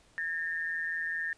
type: tone pair together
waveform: sine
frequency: 1646.2 / 1811 Hz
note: G#6 / A6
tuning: -16 / +49 cents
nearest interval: major second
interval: 165 cents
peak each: -37 / -32 dBFS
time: 0.18-1.33 s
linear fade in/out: 0 ms
effects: pink hiss -63 dBFS RMS until 1.37 s + resampled to 22050 Hz